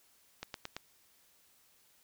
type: click train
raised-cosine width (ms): 0.2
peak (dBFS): -22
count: 4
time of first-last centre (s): 0.43-0.766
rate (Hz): 8.94
effects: white hiss -67 dBFS RMS until 2.03 s